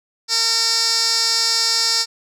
15% pulse tone with band-pass filter, 455.4 Hz, A#4, 40 cents flat, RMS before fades -18 dBFS, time 0.28-2.06 s, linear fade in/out 50 ms, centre 5600 Hz, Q 5.6, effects none

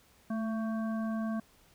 harmonic tone with a mistuned harmonic, 223.7 Hz, A3, 29 cents sharp, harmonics 1 / 3 / 5 / 7, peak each -31 / -41 / -45 / -48 dBFS, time 0.3-1.4 s, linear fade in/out 5 ms, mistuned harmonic 1, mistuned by -29 cents, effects pink hiss -63 dBFS RMS until 1.74 s

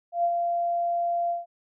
sine tone with ADSR envelope, 690 Hz, F5, 21 cents flat, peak -19 dBFS, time 0.12-1.46 s, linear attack 120 ms, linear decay 59 ms, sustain -4 dB, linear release 160 ms, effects none

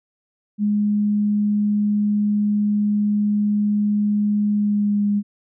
sine tone with pitch glide, 207.7 to 204.8 Hz, G#3 to G#3, 0 to -24 cents, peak -16 dBFS, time 0.58-5.23 s, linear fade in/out 50 ms, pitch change -24 cents, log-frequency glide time 4.52-5.06 s, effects none

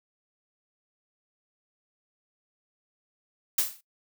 blue noise with exponential decay, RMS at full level -20 dBFS, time 3.58-3.81 s, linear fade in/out 5 ms, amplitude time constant 49 ms, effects noise-tail reverb RT60 0.1 s tail -18 dB re dry

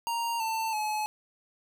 square tone with pitch steps, 932.3 / 892.3 / 853.9 Hz, A#5 / A5 / G#5, 0 / +24 / +48 cents, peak -29 dBFS, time 0.07-1.06 s, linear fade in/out 0 ms, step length 330 ms, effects none

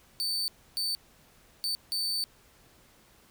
40% pulse tone bursts at uneven times, 4547 Hz, C#8, 43 cents sharp, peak -27 dBFS, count 4, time 0.2-0.48 / 0.77-0.95 / 1.64-1.75 / 1.92-2.24 s, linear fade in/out 0 ms, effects pink hiss -60 dBFS RMS until 3.3 s

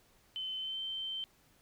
sine tone with pitch glide, 3059 to 3107 Hz, G7 to G7, -43 to -16 cents, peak -36 dBFS, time 0.36-1.24 s, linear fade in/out 0 ms, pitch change +27 cents, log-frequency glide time 0.58-0.81 s, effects pink hiss -67 dBFS RMS until 1.61 s

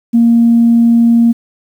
sine tone, 233.1 Hz, A#3, in tune, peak -4 dBFS, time 0.13-1.33 s, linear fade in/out 20 ms, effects tanh soft clip ceiling 0 dBFS + 7-bit

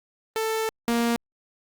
sawtooth tone pair in turn, 442.6 / 234.5 Hz, A4 / A#3, +10 / +11 cents, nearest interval major seventh, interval 1099 cents, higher first, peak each -20 / -17 dBFS, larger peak second, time 0.36-0.69 / 0.88-1.16 s, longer first, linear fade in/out 0 ms, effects Opus 32 kbps

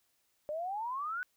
sine exponential sweep, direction up, 586 to 1515 Hz, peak -34 dBFS, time 0.49-1.23 s, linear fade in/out 0 ms, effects white hiss -75 dBFS RMS until 1.36 s

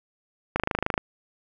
click train, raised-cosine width 0.5 ms, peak -8 dBFS, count 12, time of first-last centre 0.56-0.978 s, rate 26.3 Hz, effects none

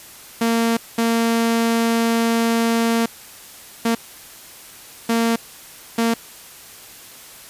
sawtooth tone bursts at uneven times, 230 Hz, A#3, 23 cents flat, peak -12 dBFS, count 5, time 0.41-0.77 / 0.98-3.06 / 3.85-3.95 / 5.09-5.36 / 5.98-6.14 s, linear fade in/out 5 ms, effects white hiss -41 dBFS RMS until 7.49 s + resampled to 32000 Hz

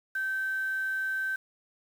sine tone with quantisation, 1549 Hz, G6, 21 cents flat, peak -28 dBFS, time 0.15-1.36 s, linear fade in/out 5 ms, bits 8, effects none

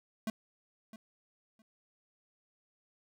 square tone with echo, 220 Hz, A3, in tune, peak -33 dBFS, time 0.27-0.3 s, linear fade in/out 2 ms, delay 660 ms, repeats 2, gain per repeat -15 dB, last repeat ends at 1.62 s, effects none

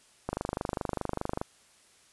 click train, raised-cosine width 1 ms, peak -16 dBFS, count 29, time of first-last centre 0.29-1.414 s, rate 24.9 Hz, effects white hiss -61 dBFS RMS until 2.12 s + resampled to 24000 Hz

